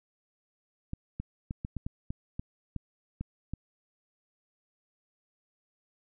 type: clicks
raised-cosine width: 5 ms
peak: -22 dBFS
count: 11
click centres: 0.934 / 1.2 / 1.509 / 1.649 / 1.767 / 1.865 / 2.105 / 2.395 / 2.763 / 3.21 / 3.536 s
effects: none